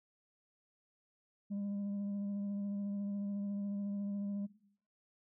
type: tone with vibrato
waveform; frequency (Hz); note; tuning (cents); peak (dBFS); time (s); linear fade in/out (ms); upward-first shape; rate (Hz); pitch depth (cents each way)
sine; 201.4; G3; +47; -33; 1.5-4.47; 20; sine; 14; 20
effects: noise-tail reverb RT60 0.7 s tail -20 dB re dry + tanh soft clip ceiling -35 dBFS